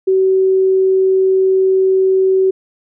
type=tone; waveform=sine; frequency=379.6 Hz; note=F#4; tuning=44 cents sharp; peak=-9 dBFS; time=0.07-2.51 s; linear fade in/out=10 ms; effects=none